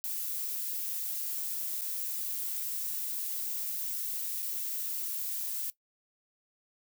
violet noise with dropouts, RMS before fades -35 dBFS, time 0.04-5.7 s, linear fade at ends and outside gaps 0 ms, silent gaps 1.811-1.818 / 4.422-4.426 s, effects noise-tail reverb RT60 0.1 s tail -18 dB re dry

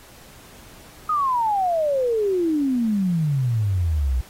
sine exponential sweep, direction down, 1271 to 59.9 Hz, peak -18 dBFS, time 1.09-4.21 s, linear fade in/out 5 ms, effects pink hiss -47 dBFS RMS until 4.29 s + AAC 48 kbps

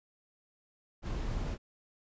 brown noise, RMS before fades -35 dBFS, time 1.02-1.58 s, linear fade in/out 50 ms, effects resampled to 16000 Hz

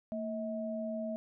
sine tone pair together, 226.8 / 640 Hz, A#3 / D#5, -47 / +49 cents, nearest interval octave + tritone, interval 1796 cents, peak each -37 / -37 dBFS, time 0.12-1.16 s, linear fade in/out 0 ms, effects none

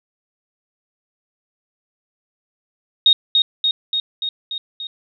sine tone with echo, 3729 Hz, A#7, in tune, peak -8 dBFS, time 3.06-3.13 s, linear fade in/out 2 ms, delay 290 ms, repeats 6, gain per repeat -3 dB, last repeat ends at 4.87 s, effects none

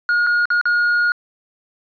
triangle tone with dropouts, 1434 Hz, F6, 45 cents sharp, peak -12 dBFS, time 0.09-1.12 s, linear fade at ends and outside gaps 1 ms, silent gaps 0.266-0.27 / 0.455-0.503 / 0.613-0.655 s, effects resampled to 11025 Hz

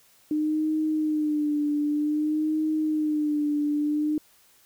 sine tone with vibrato, 302.7 Hz, D#4, 48 cents flat, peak -22 dBFS, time 0.31-4.18 s, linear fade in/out 2 ms, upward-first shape sine, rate 0.53 Hz, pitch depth 49 cents each way, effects white hiss -59 dBFS RMS until 4.65 s

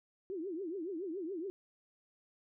sine tone with vibrato, 355.2 Hz, F4, 29 cents sharp, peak -37 dBFS, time 0.3-1.5 s, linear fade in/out 0 ms, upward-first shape triangle, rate 7.1 Hz, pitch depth 270 cents each way, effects none

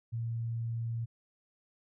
sine tone, 115.5 Hz, A#2, 16 cents flat, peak -32 dBFS, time 0.12-1.06 s, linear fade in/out 20 ms, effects none

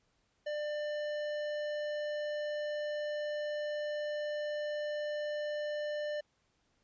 sine tone with tanh clipping, 596 Hz, D5, 25 cents sharp, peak -36 dBFS, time 0.46-6.21 s, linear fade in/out 10 ms, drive 15 dB, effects pink hiss -75 dBFS RMS until 6.83 s + resampled to 16000 Hz

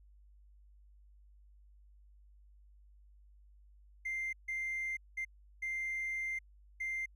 triangle tone bursts at uneven times, 2093 Hz, C7, in tune, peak -32 dBFS, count 5, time 4.05-4.33 / 4.48-4.97 / 5.17-5.25 / 5.62-6.39 / 6.8-7.06 s, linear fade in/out 10 ms, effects tanh soft clip ceiling -31 dBFS + added 50 Hz sine -58 dBFS peak until 7.15 s

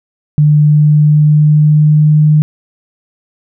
sine tone with pitch glide, 149.6 to 152.13 Hz, D3 to D#3, +32 to -39 cents, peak -4 dBFS, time 0.38-2.42 s, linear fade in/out 0 ms, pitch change +29 cents, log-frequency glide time 0.59-2.21 s, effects none

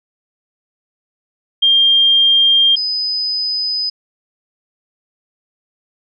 sine tone pair in turn, 3200 / 5008 Hz, G7 / D#8, +35 / +10 cents, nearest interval minor sixth, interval 775 cents, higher second, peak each -8 / -16 dBFS, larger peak first, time 1.62-2.76 / 2.76-3.9 s, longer neither, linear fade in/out 10 ms, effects none

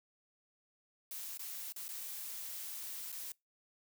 blue noise with dropouts, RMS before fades -44 dBFS, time 1.11-3.32 s, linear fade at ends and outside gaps 2 ms, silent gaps 1.374-1.393 / 1.723-1.761 / 1.882-1.889 / 3.12-3.125 s, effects noise-tail reverb RT60 0.2 s tail -24 dB re dry

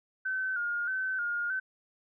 sine tone with vibrato, 1474 Hz, F#6, 7 cents flat, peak -29 dBFS, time 0.25-1.6 s, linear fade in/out 10 ms, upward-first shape square, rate 1.6 Hz, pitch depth 63 cents each way, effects none

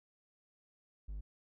triangle tone, 50.7 Hz, G#1, 41 cents flat, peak -38 dBFS, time 1.08-1.21 s, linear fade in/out 10 ms, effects none

